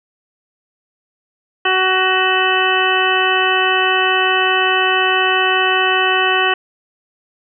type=harmonic tone; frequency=374.6 Hz; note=F#4; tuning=21 cents sharp; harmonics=1 / 2 / 3 / 4 / 5 / 7 / 8; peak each=-20 / -20 / -20 / -20 / -20 / -20 / -20 dBFS; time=1.65-6.54 s; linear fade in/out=5 ms; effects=none